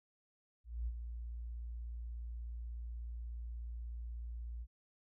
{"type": "tone with ADSR envelope", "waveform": "sine", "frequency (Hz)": 58.27, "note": "A#1", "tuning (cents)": 0, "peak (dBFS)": -34, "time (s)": [0.64, 4.67], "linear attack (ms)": 230, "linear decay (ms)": 48, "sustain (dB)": -7, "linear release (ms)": 51, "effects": []}